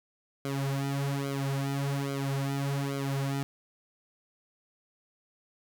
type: tone with flanger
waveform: sawtooth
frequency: 138.59 Hz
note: C#3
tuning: in tune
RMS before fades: -31 dBFS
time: 0.45-3.43 s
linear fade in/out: 0 ms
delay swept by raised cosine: 1.1 to 5.4 ms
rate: 1.2 Hz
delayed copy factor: -1
effects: none